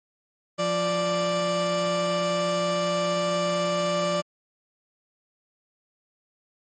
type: tone pair together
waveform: 30% pulse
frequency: 174.61 / 587.3 Hz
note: F3 / D5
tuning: 0 / 0 cents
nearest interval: octave + major sixth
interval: 2100 cents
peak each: -27 / -21 dBFS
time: 0.58-4.22 s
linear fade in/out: 20 ms
effects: MP3 32 kbps